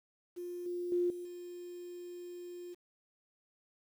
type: tone with level steps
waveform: sine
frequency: 353 Hz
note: F4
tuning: 19 cents sharp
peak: -39 / -35 / -28 / -40 / -43 dBFS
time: 0.36-2.75 s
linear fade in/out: 20 ms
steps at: 0.66 / 0.92 / 1.1 / 1.25 s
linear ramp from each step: 2 ms
effects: 10-bit